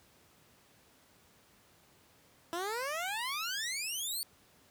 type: exponential sweep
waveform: 15% pulse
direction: up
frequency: 329.6 to 4564 Hz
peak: -28 dBFS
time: 2.53-4.23 s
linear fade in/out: 0 ms
effects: pink hiss -64 dBFS RMS until 4.7 s + high-pass 80 Hz 12 dB/octave